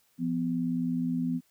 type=tone pair together; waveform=sine; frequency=171.3 / 250.8 Hz; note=F3 / B3; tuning=-33 / +27 cents; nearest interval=perfect fifth; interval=660 cents; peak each=-31 / -28 dBFS; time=0.18-1.41 s; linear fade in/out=50 ms; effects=white hiss -68 dBFS RMS until 1.5 s